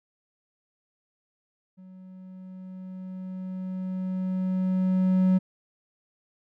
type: tone with level ramp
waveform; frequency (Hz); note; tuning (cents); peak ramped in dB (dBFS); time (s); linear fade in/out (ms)
triangle; 186.1; F#3; +10; -43 to -15; 1.77-5.39; 20
effects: none